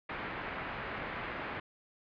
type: low-pass noise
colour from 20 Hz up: white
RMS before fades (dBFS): -40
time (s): 0.09-1.6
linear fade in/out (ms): 5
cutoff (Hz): 2200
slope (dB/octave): 24
effects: resampled to 11025 Hz